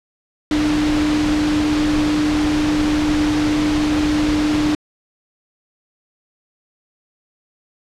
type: tone in noise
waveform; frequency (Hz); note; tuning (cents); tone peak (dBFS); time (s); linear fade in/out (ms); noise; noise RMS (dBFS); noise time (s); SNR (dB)
sine; 301; D4; +43; -15; 0.51-4.75; 2; pink; -23; 0.51-4.75; +5
effects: low-pass 5000 Hz 12 dB/octave